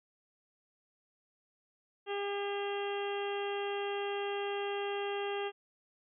harmonic tone with a mistuned harmonic, 403.2 Hz, G4, 49 cents sharp, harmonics 1 / 2 / 3 / 4 / 5 / 6 / 7 / 8, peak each -35 / -40 / -46 / -47 / -48 / -55 / -45 / -47 dBFS, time 2.06-5.52 s, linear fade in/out 50 ms, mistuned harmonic 7, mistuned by -34 cents, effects none

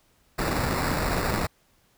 pink noise with sample-and-hold, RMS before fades -26 dBFS, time 0.38-1.47 s, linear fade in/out 10 ms, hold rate 3150 Hz, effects pink hiss -64 dBFS RMS until 1.97 s

